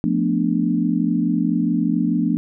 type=chord; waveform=sine; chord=B half-diminished seventh; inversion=second; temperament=equal with one note detuned; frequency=175.32 / 220 / 246.9 / 293.7 Hz; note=F3 / A3 / B3 / D4; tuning=+7 / 0 / 0 / 0 cents; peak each=-22 dBFS; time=0.04-2.37 s; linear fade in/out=0 ms; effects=none